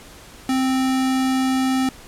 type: tone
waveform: square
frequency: 261.6 Hz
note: C4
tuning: in tune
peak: -18 dBFS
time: 0.49-1.89 s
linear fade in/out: 2 ms
effects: pink hiss -43 dBFS RMS until 2.07 s + low-pass 12000 Hz 12 dB/octave